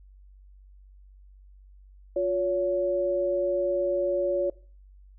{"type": "tone pair together", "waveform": "sine", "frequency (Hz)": [355, 563.5], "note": ["F4", "C#5"], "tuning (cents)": [28, 28], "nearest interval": "minor sixth", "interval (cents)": 800, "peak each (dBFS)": [-28, -24], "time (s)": [2.16, 4.5], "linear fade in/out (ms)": 5, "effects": ["noise-tail reverb RT60 0.4 s tail -21 dB re dry", "added 48 Hz sine -49 dBFS peak until 5.18 s"]}